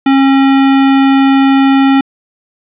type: tone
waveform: square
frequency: 271.3 Hz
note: C#4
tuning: 37 cents flat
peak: -6 dBFS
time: 0.06-2.01 s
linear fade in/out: 5 ms
effects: resampled to 8000 Hz + 8-bit